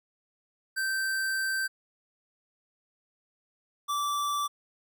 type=tone pair in turn; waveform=square; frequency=1557 / 1163.3 Hz; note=G6 / D6; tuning=-12 / -17 cents; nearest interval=perfect fourth; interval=505 cents; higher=first; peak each=-28 dBFS; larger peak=neither; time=0.76-1.68 / 3.88-4.48 s; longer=first; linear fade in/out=20 ms; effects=none